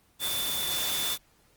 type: tone in noise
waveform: sine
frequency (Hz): 3520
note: A7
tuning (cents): 0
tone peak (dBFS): -31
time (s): 0.19-1.18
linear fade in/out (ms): 50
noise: white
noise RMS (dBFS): -31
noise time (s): 0.19-1.18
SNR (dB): -3
effects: pink hiss -64 dBFS RMS until 1.56 s + Opus 24 kbps